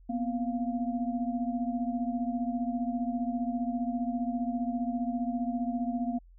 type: tone cluster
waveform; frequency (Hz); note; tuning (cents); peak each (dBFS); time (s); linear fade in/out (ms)
sine; 238.9 / 253.9 / 696; A#3 / B3 / F5; +43 / +48 / -6; -31 / -33 / -37; 0.09-6.19; 10
effects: added 43 Hz sine -52 dBFS peak until 6.38 s